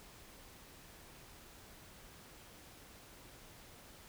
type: silence
effects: pink hiss -57 dBFS RMS until 4.08 s